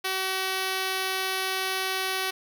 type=tone; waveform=5% pulse; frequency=378.9 Hz; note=F#4; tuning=41 cents sharp; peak=-15 dBFS; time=0.04-2.31 s; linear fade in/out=10 ms; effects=none